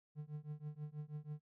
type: tone with tremolo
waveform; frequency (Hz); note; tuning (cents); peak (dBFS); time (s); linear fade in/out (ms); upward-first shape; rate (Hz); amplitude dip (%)
triangle; 150; D3; +37; -38; 0.15-1.41; 50; triangle; 6.2; 100
effects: none

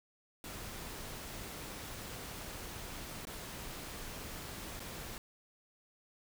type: noise with dropouts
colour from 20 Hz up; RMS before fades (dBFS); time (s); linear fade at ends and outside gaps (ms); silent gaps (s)
pink; -45; 0.44-5.18; 1; 3.252-3.27 / 4.795-4.802
effects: none

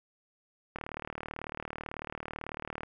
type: click train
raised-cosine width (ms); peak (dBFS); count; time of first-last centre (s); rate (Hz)
0.5; -22; 80; 0.76-2.833; 38.1
effects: none

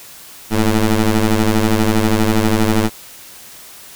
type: ring-modulated tone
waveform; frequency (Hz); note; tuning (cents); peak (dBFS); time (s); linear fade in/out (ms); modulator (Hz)
20% pulse; 107.8; A2; -35; -4; 0.5-2.9; 50; 114
effects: white hiss -38 dBFS RMS until 3.95 s

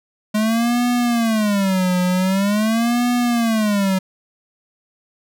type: tone with vibrato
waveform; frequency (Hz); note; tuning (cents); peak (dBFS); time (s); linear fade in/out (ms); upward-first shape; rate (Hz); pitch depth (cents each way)
square; 210; G#3; +19; -16; 0.34-3.99; 10; sine; 0.45; 260
effects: none

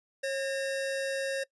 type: tone pair together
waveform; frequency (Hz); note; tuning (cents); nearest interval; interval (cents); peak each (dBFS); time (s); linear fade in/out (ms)
square; 543 / 1819.1; C#5 / A#6; -36 / -43; octave + major sixth; 2093; -31 / -39; 0.23-1.44; 10
effects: noise-tail reverb RT60 0.1 s tail -22 dB re dry + resampled to 24000 Hz

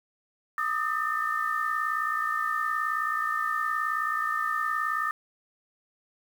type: tone cluster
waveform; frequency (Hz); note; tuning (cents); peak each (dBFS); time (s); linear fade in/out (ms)
sine; 1211 / 1270 / 1798; D#6 / D#6 / A6; -47 / +35 / +37; -30; 0.58-5.11; 2
effects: 8-bit

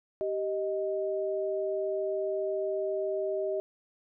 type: tone pair together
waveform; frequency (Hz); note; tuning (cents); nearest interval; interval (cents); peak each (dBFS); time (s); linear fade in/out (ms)
sine; 389.5 / 623.9; G4 / D#5; -11 / +5; minor sixth; 816; -31 / -31; 0.21-3.6; 0
effects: none

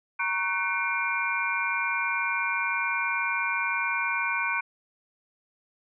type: tone cluster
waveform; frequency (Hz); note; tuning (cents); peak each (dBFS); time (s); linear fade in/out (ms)
sine; 938 / 1104 / 1505 / 2177 / 2376; A#5 / C#6 / F#6 / C#7 / D7; +11 / -7 / +29 / -32 / +20; -33 / -33 / -30 / -34 / -29; 0.19-4.61; 10
effects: none

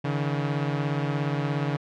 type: beating tone pair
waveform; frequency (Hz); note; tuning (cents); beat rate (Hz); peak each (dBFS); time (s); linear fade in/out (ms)
sawtooth; 142 / 159; C#3 / D#3; +42 / +38; 17; -22 / -26; 0.04-1.77; 10
effects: low-pass 3000 Hz 12 dB/octave

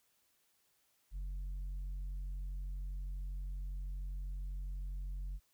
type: tone with tanh clipping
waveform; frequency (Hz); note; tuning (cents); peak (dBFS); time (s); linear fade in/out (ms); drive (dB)
triangle; 46.25; F#1; 0; -39; 1.11-5.4; 50; 8
effects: white hiss -75 dBFS RMS until 5.53 s

